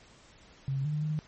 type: tone with pitch steps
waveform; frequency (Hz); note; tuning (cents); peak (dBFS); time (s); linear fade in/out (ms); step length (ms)
sine; 136 / 150.7 / 153.6; C#3 / D3 / D#3; -33 / +45 / -22; -28; 0.68-1.19; 0; 170
effects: pink hiss -57 dBFS RMS until 1.27 s + MP3 32 kbps